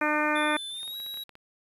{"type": "harmonic tone", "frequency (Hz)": 301.5, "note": "D4", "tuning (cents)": 46, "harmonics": [1, 2, 3, 4, 5, 6, 7, 8], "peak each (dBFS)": [-30, -31, -31, -31, -31, -32, -36, -33], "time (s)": [0.01, 0.57], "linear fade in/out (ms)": 5}
{"type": "tone with pitch glide", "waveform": "square", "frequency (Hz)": [3520, 3861], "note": ["A7", "B7"], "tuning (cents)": [0, -40], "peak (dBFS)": -35, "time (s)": [0.35, 1.24], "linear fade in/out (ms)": 10, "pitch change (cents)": 160, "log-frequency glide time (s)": [0.7, 0.96]}
{"type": "clicks", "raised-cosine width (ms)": 0.3, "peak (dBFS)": -33, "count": 8, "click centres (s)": [0.831, 0.878, 1.001, 1.064, 1.142, 1.173, 1.293, 1.354]}
{"effects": ["resampled to 32000 Hz", "9-bit"]}